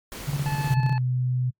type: noise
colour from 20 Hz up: pink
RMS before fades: -37 dBFS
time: 0.12-0.74 s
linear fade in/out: 0 ms
type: tone with tremolo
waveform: sine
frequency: 142 Hz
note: C#3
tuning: 42 cents sharp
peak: -21 dBFS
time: 0.27-0.94 s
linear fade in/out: 20 ms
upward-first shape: square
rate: 16 Hz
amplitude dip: 65%
type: harmonic tone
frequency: 868 Hz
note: A5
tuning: 24 cents flat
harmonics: 1 / 2 / 3 / 5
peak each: -31 / -37 / -41 / -45 dBFS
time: 0.46-0.98 s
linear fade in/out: 0 ms
type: tone with pitch glide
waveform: sine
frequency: 128 to 126.09 Hz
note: C3 to B2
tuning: -38 to +36 cents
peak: -21 dBFS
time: 0.69-1.51 s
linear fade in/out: 20 ms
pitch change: -26 cents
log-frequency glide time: 0.95-1.03 s
effects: noise-tail reverb RT60 0.1 s tail -26 dB re dry + MP3 96 kbps